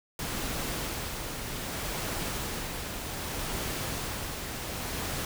pink noise with tremolo, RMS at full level -33 dBFS, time 0.19-5.25 s, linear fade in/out 2 ms, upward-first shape sine, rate 0.64 Hz, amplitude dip 35%, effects none

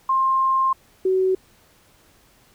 sine tone pair in turn, 1059 / 375.9 Hz, C6 / F#4, +21 / +27 cents, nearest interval octave + tritone, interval 1794 cents, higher first, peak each -16 dBFS, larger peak neither, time 0.09-0.73 / 1.05-1.35 s, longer first, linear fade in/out 5 ms, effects pink hiss -56 dBFS RMS until 2.54 s

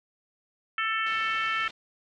harmonic tone, 443 Hz, A4, 12 cents sharp, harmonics 3 / 4 / 5 / 6 / 7, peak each -29 / -31 / -33 / -35 / -36 dBFS, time 0.78-1.68 s, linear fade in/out 2 ms
white low-pass noise, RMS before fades -46 dBFS, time 1.06-1.71 s, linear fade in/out 5 ms, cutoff 4500 Hz, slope 24 dB/octave
effects none

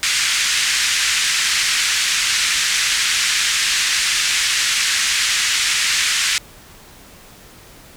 pink band-pass noise, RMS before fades -18 dBFS, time 0.03-6.38 s, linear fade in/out 0 ms, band 1700 to 8400 Hz, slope 24 dB/octave, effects pink hiss -43 dBFS RMS until 7.96 s

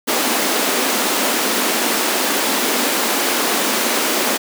pink high-pass noise, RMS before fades -18 dBFS, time 0.07-4.38 s, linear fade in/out 20 ms, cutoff 220 Hz, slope 48 dB/octave, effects none

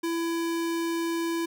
square tone, 334 Hz, E4, 23 cents sharp, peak -27 dBFS, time 0.03-1.46 s, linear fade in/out 10 ms, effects none

